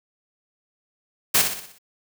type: noise with echo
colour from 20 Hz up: white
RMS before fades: -17 dBFS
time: 1.34-1.42 s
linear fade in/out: 10 ms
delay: 61 ms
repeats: 6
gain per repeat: -6 dB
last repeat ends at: 1.786 s
effects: none